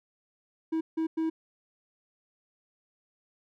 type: tone bursts at uneven times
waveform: triangle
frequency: 322.1 Hz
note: E4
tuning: 40 cents flat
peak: -24 dBFS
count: 3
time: 0.72-0.81 / 0.97-1.07 / 1.17-1.3 s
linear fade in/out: 10 ms
effects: none